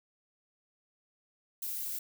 violet noise, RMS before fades -37 dBFS, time 1.62-1.99 s, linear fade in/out 5 ms, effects none

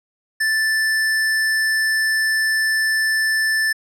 square tone, 1760 Hz, A6, in tune, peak -17 dBFS, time 0.4-3.73 s, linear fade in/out 10 ms, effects low-pass 12000 Hz 12 dB/octave

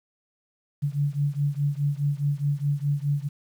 sine beating tone pair, 141.7 / 146.5 Hz, C#3 / D3, +38 / -4 cents, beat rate 4.8 Hz, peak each -25 / -26 dBFS, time 0.82-3.29 s, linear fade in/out 20 ms, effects 9-bit

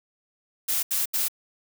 blue noise bursts, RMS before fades -25 dBFS, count 3, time 0.68-1.284 s, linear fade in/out 10 ms, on 150 ms, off 77 ms, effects none

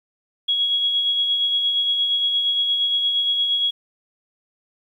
sine tone with tremolo, 3324 Hz, G#7, 1 cent sharp, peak -16 dBFS, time 0.48-3.71 s, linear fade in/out 10 ms, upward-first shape sine, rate 8.6 Hz, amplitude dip 35%, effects 9-bit

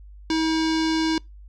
square tone with low-pass filter, 320 Hz, D#4, 49 cents sharp, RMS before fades -22 dBFS, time 0.3-1.18 s, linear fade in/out 2 ms, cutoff 4900 Hz, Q 2.8, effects noise-tail reverb RT60 0.2 s tail -25 dB re dry + added 50 Hz sine -41 dBFS peak until 1.48 s

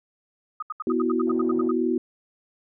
sine tone bursts, 1246 Hz, D#6, 2 cents sharp, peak -27 dBFS, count 12, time 0.6-1.714 s, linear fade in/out 5 ms, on 25 ms, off 74 ms
sine chord, B suspended fourth, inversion none, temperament just, 246.9 / 329.3 / 370.4 Hz, B3 / E4 / F#4, 0 / -2 / +2 cents, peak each -25 dBFS, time 0.87-1.98 s, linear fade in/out 2 ms
white band-pass noise, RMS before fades -44 dBFS, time 1.27-1.68 s, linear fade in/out 0 ms, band 110 to 710 Hz, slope 24 dB/octave
effects none

